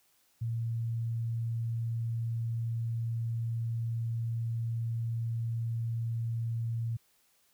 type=tone; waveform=sine; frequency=115.3 Hz; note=A#2; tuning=19 cents flat; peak=-30 dBFS; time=0.41-6.97 s; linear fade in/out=10 ms; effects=white hiss -69 dBFS RMS until 7.53 s